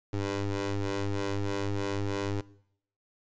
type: ring-modulated tone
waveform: 20% pulse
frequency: 99.7 Hz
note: G2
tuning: 30 cents sharp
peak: -21 dBFS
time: 0.13-2.41 s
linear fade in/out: 5 ms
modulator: 201 Hz
effects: noise-tail reverb RT60 0.7 s tail -20 dB re dry + resampled to 16000 Hz